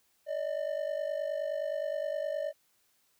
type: ring-modulated tone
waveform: triangle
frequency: 601 Hz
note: D5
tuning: 40 cents sharp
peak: -26 dBFS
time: 0.26-2.53 s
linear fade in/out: 50 ms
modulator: 24.8 Hz
effects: white hiss -71 dBFS RMS until 3.19 s